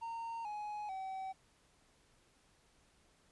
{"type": "tone with pitch steps", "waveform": "triangle", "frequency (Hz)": [919, 837.9, 763.9], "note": ["A#5", "G#5", "G5"], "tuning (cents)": [-25, 15, -45], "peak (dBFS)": -38, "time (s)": [0.01, 1.33], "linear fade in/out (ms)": 20, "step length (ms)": 440, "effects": ["pink hiss -70 dBFS RMS until 3.31 s", "resampled to 24000 Hz"]}